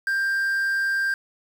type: tone with quantisation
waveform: triangle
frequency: 1585 Hz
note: G6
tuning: 19 cents sharp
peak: -19 dBFS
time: 0.07-1.14 s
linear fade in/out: 2 ms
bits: 7
effects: none